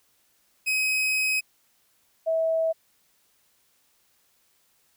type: tone pair in turn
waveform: 40% pulse / sine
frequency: 2533 / 649.2 Hz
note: D#7 / E5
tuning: +30 / -27 cents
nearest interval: 2 octaves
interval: 2357 cents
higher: first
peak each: -21 dBFS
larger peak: neither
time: 0.66-1.41 / 2.26-2.73 s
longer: first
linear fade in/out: 20 ms
effects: white hiss -66 dBFS RMS until 4.96 s